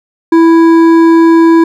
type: tone with hard clipping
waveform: sine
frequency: 330.1 Hz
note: E4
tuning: 2 cents sharp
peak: -4 dBFS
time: 0.32-1.64 s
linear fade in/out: 5 ms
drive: 9 dB
effects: none